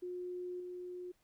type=tone with level steps; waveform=sine; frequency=359.3 Hz; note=F4; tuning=49 cents sharp; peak=-39 / -42 dBFS; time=0.02-1.12 s; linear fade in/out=10 ms; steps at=0.6 s; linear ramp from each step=2 ms; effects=pink hiss -75 dBFS RMS until 1.23 s